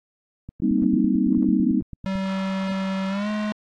click train, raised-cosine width 5 ms, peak -23 dBFS, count 16, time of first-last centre 0.49-2.155 s, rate 9.01 Hz
sine chord, C minor seventh, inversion second, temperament equal, 196 / 233.1 / 261.6 / 311.1 Hz, G3 / Bb3 / C4 / Eb4, 0 / 0 / 0 / 0 cents, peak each -23 dBFS, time 0.62-1.81 s, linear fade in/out 5 ms
square tone with pitch glide, 191.9 to 211.7 Hz, G3 to G#3, -37 to +33 cents, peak -24 dBFS, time 2.06-3.52 s, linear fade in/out 0 ms, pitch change +170 cents, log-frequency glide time 3.09-3.29 s
effects low-pass 4000 Hz 12 dB/octave + AAC 32 kbps

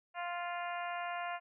harmonic tone, 349.2 Hz, F4, in tune, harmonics 2 / 3 / 4 / 5 / 6 / 7 / 8, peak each -39 / -43 / -45 / -47 / -49 / -50 / -51 dBFS, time 0.14-1.4 s, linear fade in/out 50 ms, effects none

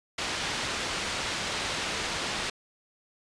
white low-pass noise, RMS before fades -32 dBFS, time 0.18-2.5 s, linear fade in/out 5 ms, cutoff 4100 Hz, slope 12 dB/octave, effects resampled to 22050 Hz

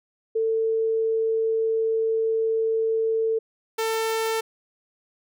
sine / sawtooth tone pair in turn, 446.9 / 446.9 Hz, A4 / A4, +27 / +27 cents, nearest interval unison, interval 0 cents, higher neither, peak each -20 / -19 dBFS, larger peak second, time 0.35-3.39 / 3.78-4.41 s, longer first, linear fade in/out 10 ms, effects none

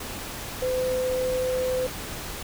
sine tone in noise, 510 Hz, C5, 44 cents flat, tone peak -23 dBFS, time 0.62-1.87 s, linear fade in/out 5 ms, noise pink, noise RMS -35 dBFS, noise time 0-2.43 s, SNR +9 dB, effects none

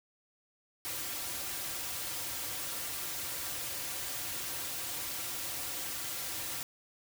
white noise with comb filter, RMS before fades -38 dBFS, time 0.85-6.63 s, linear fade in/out 0 ms, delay 4.7 ms, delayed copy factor -0.65, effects none

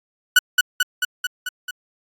30% pulse tone with echo, 1480 Hz, F#6, in tune, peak -6 dBFS, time 0.36-0.39 s, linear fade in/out 5 ms, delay 220 ms, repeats 6, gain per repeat -3 dB, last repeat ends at 1.71 s, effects AAC 48 kbps

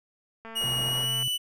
click train, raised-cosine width 0.5 ms, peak -28 dBFS, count 176, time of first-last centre 0.45-1.228 s, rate 225 Hz
45% pulse tone with pitch glide, 2884 to 2972 Hz, F#7 to F#7, -45 to +7 cents, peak -26 dBFS, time 0.55-1.38 s, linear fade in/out 20 ms, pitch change +52 cents, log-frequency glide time 0.85-1.19 s
white low-pass noise, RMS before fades -40 dBFS, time 0.61-1.05 s, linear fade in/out 0 ms, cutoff 920 Hz, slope 12 dB/octave
sine tone, 129.1 Hz, C3, 23 cents flat, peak -33 dBFS, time 0.64-1.28 s, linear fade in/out 0 ms
effects none

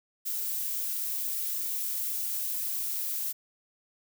violet noise, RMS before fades -32 dBFS, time 0.25-3.33 s, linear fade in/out 20 ms, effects none

